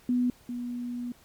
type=tone pair in turn; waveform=sine; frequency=246.9 / 242.9 Hz; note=B3 / B3; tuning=0 / -29 cents; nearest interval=unison; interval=29 cents; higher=first; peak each=-22 / -31 dBFS; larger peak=first; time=0.09-0.3 / 0.49-1.12 s; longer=second; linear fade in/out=2 ms; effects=pink hiss -58 dBFS RMS until 1.24 s + MP3 96 kbps